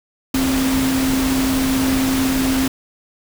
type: tone in noise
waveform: sine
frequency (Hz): 264.3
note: C4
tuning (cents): +18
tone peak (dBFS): -16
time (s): 0.34-2.68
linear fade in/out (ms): 5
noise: pink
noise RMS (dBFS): -23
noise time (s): 0.34-2.68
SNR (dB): +4
effects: none